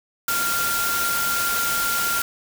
sine tone in noise, 1390 Hz, F6, 9 cents flat, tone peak -23 dBFS, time 0.28-2.22 s, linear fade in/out 2 ms, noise white, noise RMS -25 dBFS, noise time 0.28-2.22 s, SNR -1 dB, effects none

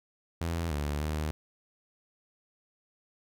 sawtooth tone with pitch steps, 83.7 / 73.2 / 76.7 Hz, E2 / D2 / D#2, +27 / -5 / -24 cents, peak -26 dBFS, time 0.41-1.31 s, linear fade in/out 0 ms, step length 300 ms, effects none

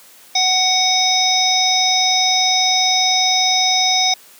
harmonic tone, 745 Hz, F#5, 12 cents sharp, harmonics 1 / 3 / 5 / 7 / 8, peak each -19 / -22 / -18 / -18 / -21 dBFS, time 0.35-4.14 s, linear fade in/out 5 ms, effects white hiss -45 dBFS RMS until 4.39 s + high-pass 200 Hz 12 dB/octave

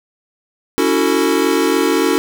square tone cluster, 281.6 / 328.2 / 371.8 / 446.7 Hz, C#4 / E4 / F#4 / A4, +27 / -8 / +8 / +26 cents, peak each -19 dBFS, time 0.78-2.18 s, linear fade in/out 0 ms, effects none

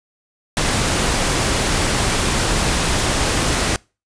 pink noise, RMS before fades -18 dBFS, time 0.57-3.76 s, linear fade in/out 0 ms, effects noise-tail reverb RT60 0.3 s tail -25 dB re dry + resampled to 22050 Hz

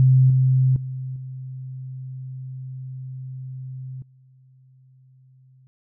sine tone with level steps, 130.1 Hz, C3, 9 cents flat, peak -11 / -14 / -27 / -31 / -50 dBFS, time 0-5.67 s, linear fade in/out 0 ms, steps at 0.3 / 0.76 / 1.16 / 4.02 s, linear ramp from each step 2 ms, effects none

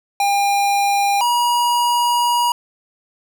square tone pair in turn, 803 / 960.2 Hz, G5 / B5, +41 / -49 cents, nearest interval minor third, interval 310 cents, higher second, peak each -15 / -15 dBFS, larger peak neither, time 0.2-1.21 / 1.21-2.52 s, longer second, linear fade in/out 2 ms, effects none

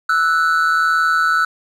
triangle tone pair together, 1318.5 / 1480 Hz, E6 / F#6, 0 / 0 cents, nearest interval major second, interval 200 cents, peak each -14 dBFS, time 0.09-1.45 s, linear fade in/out 5 ms, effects none

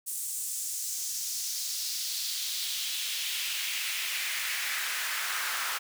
pink noise with high-pass filter sweep, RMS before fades -33 dBFS, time 0.06-5.79 s, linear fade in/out 20 ms, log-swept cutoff 8700 to 1300 Hz, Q 1.9, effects none

